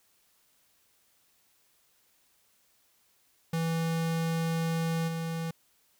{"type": "tone with level steps", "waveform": "square", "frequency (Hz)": 164.4, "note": "E3", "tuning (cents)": -4, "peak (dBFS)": [-28, -32], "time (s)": [3.53, 5.51], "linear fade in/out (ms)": 5, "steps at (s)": 5.07, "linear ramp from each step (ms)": 20, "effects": ["white hiss -68 dBFS RMS until 5.99 s"]}